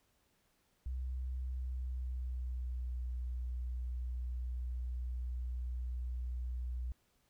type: tone with pitch glide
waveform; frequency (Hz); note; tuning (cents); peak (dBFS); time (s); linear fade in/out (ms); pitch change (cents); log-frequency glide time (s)
sine; 63.7 to 61.46; C2 to B1; -46 to -8; -36; 0.86-6.92; 0; -62; 1.42-3.06
effects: pink hiss -75 dBFS RMS until 7.29 s